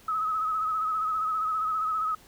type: tone with vibrato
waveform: sine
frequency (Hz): 1279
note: D#6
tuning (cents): +47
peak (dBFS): -25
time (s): 0.08-2.15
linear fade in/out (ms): 5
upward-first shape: sine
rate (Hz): 15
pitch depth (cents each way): 43
effects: pink hiss -55 dBFS RMS until 2.27 s